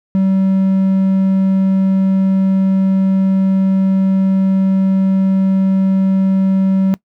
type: tone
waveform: triangle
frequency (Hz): 191.5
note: G3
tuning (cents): -40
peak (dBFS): -8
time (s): 0.15-6.94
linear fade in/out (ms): 0
effects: noise-tail reverb RT60 0.1 s tail -21 dB re dry